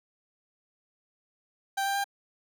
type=tone with pitch steps; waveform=30% pulse; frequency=784 / 791.3 / 798.6 Hz; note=G5 / G5 / G5; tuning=0 / +16 / +32 cents; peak=-24 dBFS; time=1.77-2.043 s; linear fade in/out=10 ms; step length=91 ms; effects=none